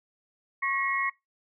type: tone cluster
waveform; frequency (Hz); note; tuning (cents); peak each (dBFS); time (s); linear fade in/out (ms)
sine; 1097 / 1906 / 2171; C#6 / A#6 / C#7; -18 / +38 / -37; -30; 0.62-1.1; 10
effects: noise-tail reverb RT60 0.2 s tail -22 dB re dry